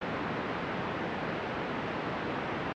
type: band-pass noise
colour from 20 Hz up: pink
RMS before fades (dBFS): -34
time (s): 0.01-2.73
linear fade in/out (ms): 10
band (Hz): 170 to 2100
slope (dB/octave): 12
effects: low-pass 4000 Hz 12 dB/octave + MP3 64 kbps